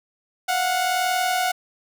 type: tone pair together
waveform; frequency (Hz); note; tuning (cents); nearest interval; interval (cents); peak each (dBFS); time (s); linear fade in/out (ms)
sawtooth; 695 / 735.9; F5 / F#5; -9 / -10; minor second; 99; -24 / -17; 0.48-1.52; 10
effects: none